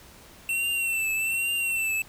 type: tone with vibrato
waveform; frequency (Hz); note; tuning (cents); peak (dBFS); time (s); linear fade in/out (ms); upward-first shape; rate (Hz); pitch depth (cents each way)
square; 2700; E7; +41; -25; 0.49-2.02; 2; triangle; 1.2; 62
effects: pink hiss -50 dBFS RMS until 2.08 s